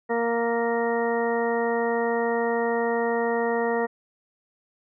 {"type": "harmonic tone", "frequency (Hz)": 233.1, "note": "A#3", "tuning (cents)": 0, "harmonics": [1, 2, 3, 4, 5, 6, 8], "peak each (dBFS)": [-30, -24, -30, -31, -38, -38, -32], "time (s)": [0.09, 3.87], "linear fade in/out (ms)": 20, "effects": []}